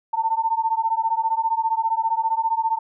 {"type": "beating tone pair", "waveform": "sine", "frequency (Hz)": [892, 907], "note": ["A5", "A#5"], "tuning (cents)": [23, -48], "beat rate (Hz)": 15, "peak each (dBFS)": -22, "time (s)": [0.13, 2.79], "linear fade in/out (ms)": 10, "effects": []}